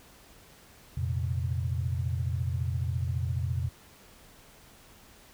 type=chord; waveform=sine; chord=F suspended fourth; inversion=none; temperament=just; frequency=87.31 / 116.41 / 130.96 Hz; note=F2 / Bb2 / C3; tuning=0 / -2 / +2 cents; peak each=-30 / -33 / -33 dBFS; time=0.97-3.69 s; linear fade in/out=5 ms; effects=pink hiss -55 dBFS RMS until 5.33 s